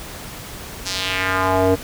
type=tone with band-pass filter sweep; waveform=square; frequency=93.9 Hz; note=F#2; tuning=26 cents sharp; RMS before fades=-19 dBFS; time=0.85-1.76 s; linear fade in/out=20 ms; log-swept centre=5900 to 430 Hz; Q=1.9; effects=pink hiss -34 dBFS RMS until 1.83 s